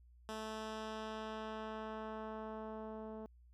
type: tone with low-pass filter sweep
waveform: 10% pulse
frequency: 218.4 Hz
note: A3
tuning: 13 cents flat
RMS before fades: -45 dBFS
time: 0.29-3.26 s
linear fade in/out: 0 ms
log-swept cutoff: 9500 to 570 Hz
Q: 0.71
effects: added 60 Hz sine -60 dBFS peak until 3.53 s